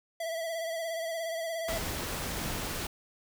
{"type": "tone with vibrato", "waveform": "square", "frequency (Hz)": 659.3, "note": "E5", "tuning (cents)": 0, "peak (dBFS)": -33, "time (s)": [0.2, 1.78], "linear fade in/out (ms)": 5, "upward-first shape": "sine", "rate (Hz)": 17, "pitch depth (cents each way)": 40}
{"type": "noise", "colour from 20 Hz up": "pink", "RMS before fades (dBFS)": -35, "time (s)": [1.68, 2.87], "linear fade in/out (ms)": 5}
{"effects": []}